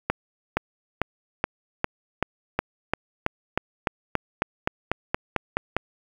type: accelerating click train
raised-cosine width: 0.5 ms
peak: -6 dBFS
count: 19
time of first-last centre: 0.1-5.766 s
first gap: 470 ms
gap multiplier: 0.95
effects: 7-bit